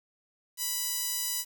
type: tone with high-pass filter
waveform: sawtooth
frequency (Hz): 987.8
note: B5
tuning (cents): 0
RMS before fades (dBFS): -32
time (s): 0.57-1.45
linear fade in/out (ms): 50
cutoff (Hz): 6200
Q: 0.64
effects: 8-bit